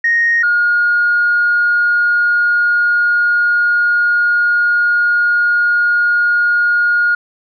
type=tone pair in turn; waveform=sine; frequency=1864.7 / 1430 Hz; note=A#6 / F6; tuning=0 / +41 cents; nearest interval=perfect fourth; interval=459 cents; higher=first; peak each=-9 dBFS; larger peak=neither; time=0.04-0.43 / 0.43-7.15 s; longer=second; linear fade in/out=5 ms; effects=tanh soft clip ceiling -5 dBFS